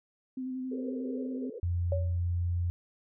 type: tone with vibrato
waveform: sine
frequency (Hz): 257.8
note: C4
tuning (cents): -26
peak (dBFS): -33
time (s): 0.37-1.5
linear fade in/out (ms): 5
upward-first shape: square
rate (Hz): 11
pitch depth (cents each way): 16
type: band-pass noise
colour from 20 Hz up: white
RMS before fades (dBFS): -41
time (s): 0.71-1.6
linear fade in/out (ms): 10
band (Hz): 390 to 510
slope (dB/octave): 96
type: tone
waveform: sine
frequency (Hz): 87.31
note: F2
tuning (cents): 0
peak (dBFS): -27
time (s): 1.63-2.7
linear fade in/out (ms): 0
type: tone with exponential decay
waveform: sine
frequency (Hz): 563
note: C#5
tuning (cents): +27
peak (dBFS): -27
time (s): 1.92-2.19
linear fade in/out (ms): 2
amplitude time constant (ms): 57
effects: none